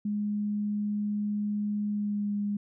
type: tone with pitch glide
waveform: sine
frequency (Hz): 207.7 to 204.8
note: G#3 to G#3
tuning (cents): 0 to -24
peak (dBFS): -27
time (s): 0.05-2.57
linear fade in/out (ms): 5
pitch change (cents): -24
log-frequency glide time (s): 1.89-2.35
effects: none